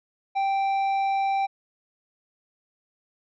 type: tone with tanh clipping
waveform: sine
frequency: 783 Hz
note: G5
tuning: 2 cents flat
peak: -23 dBFS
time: 0.35-1.47 s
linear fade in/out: 20 ms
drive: 8 dB
effects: none